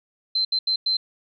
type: tone bursts at uneven times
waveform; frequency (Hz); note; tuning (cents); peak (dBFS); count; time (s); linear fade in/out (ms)
sine; 4097; C8; -37; -19; 4; 0.35-0.45 / 0.52-0.59 / 0.67-0.76 / 0.86-0.97; 5
effects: none